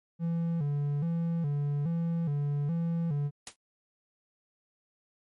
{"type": "tone with vibrato", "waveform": "triangle", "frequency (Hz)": 155.56, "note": "D#3", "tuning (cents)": 0, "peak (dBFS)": -25, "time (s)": [0.19, 3.31], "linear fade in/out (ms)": 50, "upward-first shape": "square", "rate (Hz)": 1.2, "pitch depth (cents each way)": 130}
{"type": "noise with exponential decay", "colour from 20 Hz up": "white", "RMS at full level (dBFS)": -35, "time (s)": [3.47, 3.56], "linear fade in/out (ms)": 2, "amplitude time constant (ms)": 19}
{"effects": ["MP3 48 kbps"]}